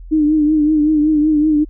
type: tone with vibrato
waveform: sine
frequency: 304.4 Hz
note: D#4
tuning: 38 cents flat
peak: -10 dBFS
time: 0.11-1.65 s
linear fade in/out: 20 ms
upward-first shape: triangle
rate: 5.3 Hz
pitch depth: 64 cents each way
effects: added 42 Hz sine -31 dBFS peak until 1.69 s